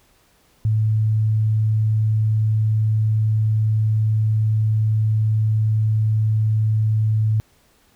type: tone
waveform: sine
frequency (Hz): 108.8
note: A2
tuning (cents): -19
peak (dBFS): -15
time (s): 0.65-7.4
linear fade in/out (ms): 0
effects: pink hiss -58 dBFS RMS until 7.95 s